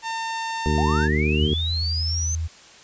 sawtooth tone, 905 Hz, A5, 48 cents sharp, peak -22 dBFS, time 0.02-1.09 s, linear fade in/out 50 ms
harmonic tone, 75.8 Hz, D#2, 45 cents flat, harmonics 1 / 2 / 3 / 4 / 5 / 6, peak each -22 / -25 / -26 / -30 / -27 / -32 dBFS, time 0.66-1.54 s, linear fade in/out 0 ms
sine linear sweep, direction up, 663 to 6272 Hz, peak -25 dBFS, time 0.78-2.35 s, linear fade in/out 0 ms
sine tone with pitch glide, 82.41 to 81.42 Hz, E2 to E2, 0 to -21 cents, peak -23 dBFS, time 1.4-2.48 s, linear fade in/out 20 ms, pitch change -21 cents, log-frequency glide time 1.65-1.9 s
effects white hiss -47 dBFS RMS until 2.83 s + resampled to 16000 Hz

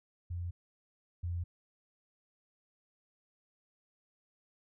sine tone pair in turn, 87.31 / 86.66 Hz, F2 / F2, 0 / -13 cents, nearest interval unison, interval 13 cents, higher first, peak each -35 / -33 dBFS, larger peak second, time 0.3-0.51 / 1.23-1.44 s, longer neither, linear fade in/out 10 ms, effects none

